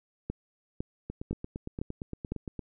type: two click trains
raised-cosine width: 3 ms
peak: -23 / -19 dBFS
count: 14 / 5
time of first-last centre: 1.1-2.593 / 0.3-2.32 s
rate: 8.71 / 1.98 Hz
effects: none